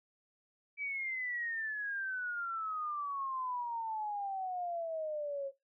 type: exponential sweep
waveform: sine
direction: down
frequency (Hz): 2310 to 540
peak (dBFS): -35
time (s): 0.77-5.52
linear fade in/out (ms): 50
effects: noise-tail reverb RT60 0.2 s tail -21 dB re dry